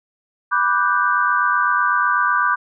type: chord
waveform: sine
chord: G major seventh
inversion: first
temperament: equal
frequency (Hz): 987.8 / 1174.7 / 1480 / 1568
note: B5 / D6 / F#6 / G6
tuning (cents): 0 / 0 / 0 / 0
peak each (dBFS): -22 / -18 / -21 / -21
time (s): 0.51-2.56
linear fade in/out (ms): 20
effects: none